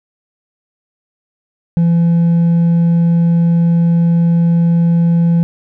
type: tone with hard clipping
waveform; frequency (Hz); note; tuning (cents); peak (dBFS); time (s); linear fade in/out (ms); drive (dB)
sine; 169.1; E3; +44; -9; 1.77-5.43; 0; 2
effects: none